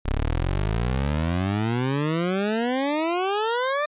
20% pulse exponential sweep, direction up, 32.7 to 607 Hz, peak -17 dBFS, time 0.05-3.86 s, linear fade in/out 10 ms, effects resampled to 8000 Hz

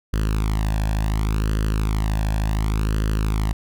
sawtooth tone with flanger, 53.1 Hz, G#1, 39 cents sharp, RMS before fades -21 dBFS, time 0.13-3.53 s, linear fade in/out 5 ms, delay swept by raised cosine 0.65 to 1.19 ms, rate 0.69 Hz, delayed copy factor +0.8, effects none

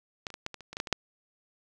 clicks, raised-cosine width 0.2 ms, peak -17 / -28 / -24 / -16 / -23 / -29 / -25 / -18 / -13 / -21 / -6 dBFS, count 11, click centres 0.268 / 0.303 / 0.341 / 0.464 / 0.543 / 0.607 / 0.73 / 0.769 / 0.801 / 0.872 / 0.927 s, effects none

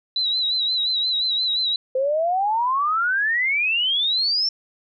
sine tone with vibrato, 3943 Hz, B7, 4 cents flat, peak -19 dBFS, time 0.16-1.76 s, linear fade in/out 2 ms, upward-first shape sine, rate 5.7 Hz, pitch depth 63 cents each way
sine exponential sweep, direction up, 510 to 5480 Hz, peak -18 dBFS, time 1.95-4.49 s, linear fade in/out 5 ms
effects none

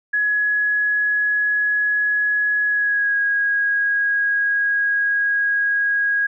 sine tone with pitch glide, 1682 to 1646.4 Hz, G#6 to G#6, +22 to -16 cents, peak -16 dBFS, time 0.13-6.27 s, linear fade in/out 10 ms, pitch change -38 cents, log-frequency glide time 2.66-3.16 s, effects none

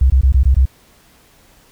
sine tone bursts, 65.41 Hz, C2, in tune, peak -7 dBFS, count 6, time 0.01-0.655 s, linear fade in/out 5 ms, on 90 ms, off 21 ms, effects pink hiss -50 dBFS RMS until 1.71 s

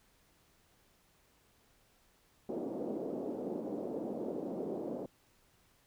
pink band-pass noise, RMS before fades -39 dBFS, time 2.49-5.06 s, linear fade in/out 2 ms, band 230 to 570 Hz, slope 24 dB/octave, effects pink hiss -69 dBFS RMS until 5.86 s

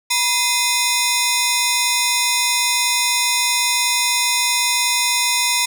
10% pulse ring-modulated tone, 1517 Hz, F#6, 43 cents sharp, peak -4 dBFS, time 0.1-5.66 s, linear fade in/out 10 ms, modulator 549 Hz, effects none

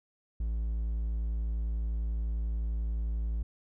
triangle tone, 55.7 Hz, A1, 22 cents sharp, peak -27 dBFS, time 0.4-3.43 s, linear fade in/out 5 ms, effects none

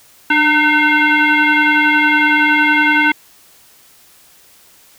sine tone with frequency modulation, 298.1 Hz, D4, 26 cents sharp, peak -9 dBFS, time 0.3-3.12 s, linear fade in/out 5 ms, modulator 607 Hz, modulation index 3.9, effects white hiss -47 dBFS RMS until 4.98 s

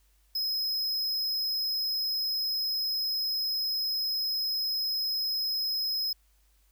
square tone, 5110 Hz, D#8, 45 cents sharp, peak -28 dBFS, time 0.35-6.13 s, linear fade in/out 5 ms, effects added 50 Hz sine -63 dBFS peak until 6.71 s + white hiss -70 dBFS RMS until 6.71 s

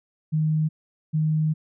sine tone pair in turn, 155.56 / 155.56 Hz, D#3 / D#3, 0 / 0 cents, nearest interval unison, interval 0 cents, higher neither, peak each -19 dBFS, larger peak neither, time 0.32-0.69 / 1.13-1.54 s, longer second, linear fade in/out 20 ms, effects none

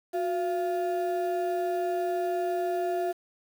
triangle ring-modulated tone, 524 Hz, C5, 2 cents sharp, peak -21 dBFS, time 0.13-3.13 s, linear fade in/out 20 ms, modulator 161 Hz, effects 8-bit

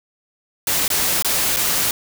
white noise with dropouts, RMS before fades -19 dBFS, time 0.67-1.91 s, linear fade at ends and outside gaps 2 ms, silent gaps 0.88-0.902 / 1.224-1.246 / 1.563-1.568 s, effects none

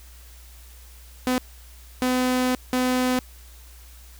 sawtooth tone bursts at uneven times, 253.2 Hz, B3, 43 cents sharp, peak -16 dBFS, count 3, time 1.27-1.38 / 2.02-2.55 / 2.73-3.19 s, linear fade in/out 0 ms, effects added 60 Hz sine -44 dBFS peak until 4.19 s + white hiss -51 dBFS RMS until 4.19 s

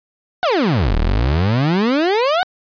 30% pulse exponential two-way sweep, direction down then up, 764 to 35.41 to 764 Hz, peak -11 dBFS, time 0.43-2.43 s, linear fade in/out 0 ms, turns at 0.97 s, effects resampled to 11025 Hz

